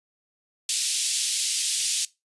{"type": "band-pass noise", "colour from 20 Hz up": "white", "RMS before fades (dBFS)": -26, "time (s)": [0.69, 2.05], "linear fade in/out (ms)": 2, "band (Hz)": [2900, 10000], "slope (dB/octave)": 24, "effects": ["noise-tail reverb RT60 0.2 s tail -19 dB re dry", "resampled to 24000 Hz"]}